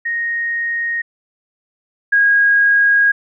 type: tone pair in turn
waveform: sine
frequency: 1864.7 / 1638.9 Hz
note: A#6 / G#6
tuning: 0 / -23 cents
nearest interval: major second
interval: 223 cents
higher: first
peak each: -17 / -9 dBFS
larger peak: second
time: 0.05-1.02 / 2.12-3.12 s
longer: second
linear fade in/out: 10 ms
effects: none